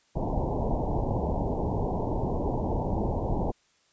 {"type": "low-pass noise", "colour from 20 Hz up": "pink", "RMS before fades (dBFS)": -28, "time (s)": [0.15, 3.52], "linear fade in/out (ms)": 20, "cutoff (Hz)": 960, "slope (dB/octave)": 96, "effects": ["white hiss -66 dBFS RMS until 3.92 s", "resampled to 16000 Hz"]}